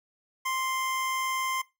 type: tone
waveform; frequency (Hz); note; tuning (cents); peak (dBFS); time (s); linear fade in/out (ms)
25% pulse; 1046.5; C6; 0; -24; 0.45-1.62; 10
effects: noise-tail reverb RT60 0.2 s tail -18 dB re dry